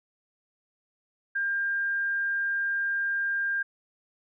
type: tone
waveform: sine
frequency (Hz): 1600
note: G6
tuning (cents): +35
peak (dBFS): -25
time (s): 1.35-3.63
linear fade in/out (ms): 10
effects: none